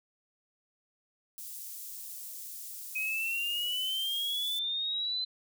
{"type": "high-pass noise", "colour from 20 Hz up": "white", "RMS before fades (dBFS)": -43, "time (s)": [1.38, 4.59], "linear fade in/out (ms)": 0, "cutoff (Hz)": 7300, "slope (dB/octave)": 12}
{"type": "exponential sweep", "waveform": "sine", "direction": "up", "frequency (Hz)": [2518, 4068], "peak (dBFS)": -30, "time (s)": [2.95, 5.25], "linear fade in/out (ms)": 10}
{"effects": []}